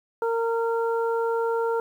harmonic tone, 460 Hz, A#4, 23 cents flat, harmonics 1 / 2 / 3, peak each -23 / -29 / -33 dBFS, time 0.22-1.8 s, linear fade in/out 2 ms, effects 9-bit

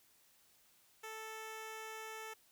10% pulse tone, 440 Hz, A4, in tune, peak -37 dBFS, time 1.03-2.34 s, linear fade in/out 10 ms, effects white hiss -69 dBFS RMS until 2.51 s

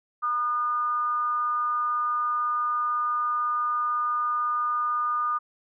sine tone with frequency modulation, 1218 Hz, D#6, 37 cents flat, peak -23 dBFS, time 0.22-5.39 s, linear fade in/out 20 ms, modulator 258 Hz, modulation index 0.31, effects none

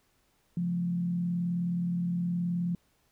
sine tone with frequency modulation, 174.61 Hz, F3, in tune, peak -27 dBFS, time 0.57-2.75 s, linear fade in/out 2 ms, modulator 39.1 Hz, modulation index 0.36, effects pink hiss -70 dBFS RMS until 3.11 s

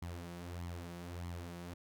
sawtooth tone with flanger, 86.8 Hz, F2, 10 cents flat, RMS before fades -45 dBFS, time 0.02-1.74 s, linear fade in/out 5 ms, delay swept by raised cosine 0.93 to 5.53 ms, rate 1.6 Hz, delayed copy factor +0.6, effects none

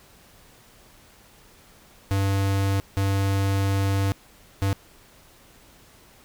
square tone bursts at uneven times, 98 Hz, G2, in tune, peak -21 dBFS, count 3, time 2.11-2.8 / 2.97-4.12 / 4.62-4.73 s, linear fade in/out 0 ms, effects pink hiss -53 dBFS RMS until 6.24 s

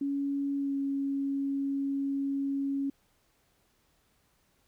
sine tone with pitch glide, 280 to 276.5 Hz, C#4 to C#4, +18 to -4 cents, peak -28 dBFS, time 0.01-2.9 s, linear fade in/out 5 ms, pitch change -22 cents, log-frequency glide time 0.57-0.75 s, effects pink hiss -70 dBFS RMS until 4.67 s

